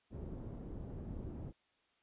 pink low-pass noise, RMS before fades -45 dBFS, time 0.1-1.53 s, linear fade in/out 50 ms, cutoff 360 Hz, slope 12 dB/octave, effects white hiss -75 dBFS RMS until 2.02 s + resampled to 8000 Hz

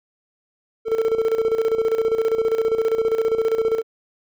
triangle tone with tremolo, 448.4 Hz, A4, 33 cents sharp, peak -13 dBFS, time 0.85-3.83 s, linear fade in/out 50 ms, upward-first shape square, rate 15 Hz, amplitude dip 65%, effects none

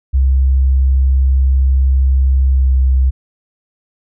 sine tone with pitch glide, 66.2 to 65.21 Hz, C2 to C2, +21 to -5 cents, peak -8 dBFS, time 0.13-3.11 s, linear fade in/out 20 ms, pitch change -26 cents, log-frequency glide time 2.51-2.72 s, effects none

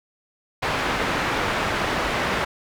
white low-pass noise, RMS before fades -24 dBFS, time 0.62-2.45 s, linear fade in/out 10 ms, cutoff 1800 Hz, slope 12 dB/octave, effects none

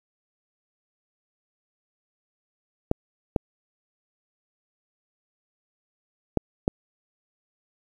clicks, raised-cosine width 2 ms, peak -7 dBFS, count 4, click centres 2.914 / 3.362 / 6.373 / 6.679 s, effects 8-bit

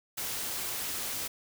white noise, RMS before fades -35 dBFS, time 0.17-1.28 s, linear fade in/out 10 ms, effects none

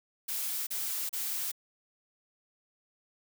blue noise bursts, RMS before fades -34 dBFS, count 3, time 0.28-1.518 s, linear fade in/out 10 ms, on 390 ms, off 34 ms, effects none

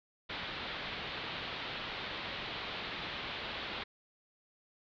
white low-pass noise, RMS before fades -41 dBFS, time 0.29-3.84 s, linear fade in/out 10 ms, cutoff 4000 Hz, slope 48 dB/octave, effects none

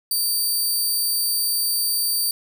15% pulse tone, 4634 Hz, D8, 24 cents flat, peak -13 dBFS, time 0.11-2.31 s, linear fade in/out 2 ms, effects none

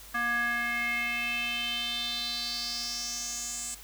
square tone with band-pass filter sweep, 237.9 Hz, A#3, 35 cents sharp, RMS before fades -32 dBFS, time 0.14-3.75 s, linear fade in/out 10 ms, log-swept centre 1500 to 7900 Hz, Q 5.2, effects added 50 Hz sine -52 dBFS peak until 3.83 s + white hiss -49 dBFS RMS until 3.83 s

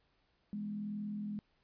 sine tone with frequency modulation, 207.7 Hz, G#3, in tune, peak -37 dBFS, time 0.53-1.39 s, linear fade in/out 0 ms, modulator 41.4 Hz, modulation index 0.4, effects pink hiss -75 dBFS RMS until 1.63 s + resampled to 11025 Hz

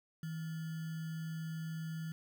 sine tone with sample-and-hold, 161.3 Hz, E3, 37 cents flat, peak -38 dBFS, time 0.23-2.12 s, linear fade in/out 2 ms, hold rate 1575 Hz, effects none

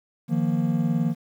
triangle chord, Eb suspended second, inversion none, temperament equal, 155.56 / 174.61 / 233.1 Hz, Eb3 / F3 / Bb3, 0 / 0 / 0 cents, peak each -23 dBFS, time 0.28-1.15 s, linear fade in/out 50 ms, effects 9-bit

